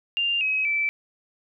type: tone with pitch steps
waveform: sine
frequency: 2794 / 2547 / 2322 Hz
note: F7 / D#7 / D7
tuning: 0 / +40 / -20 cents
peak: -21 dBFS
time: 0.17-0.89 s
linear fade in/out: 0 ms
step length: 240 ms
effects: none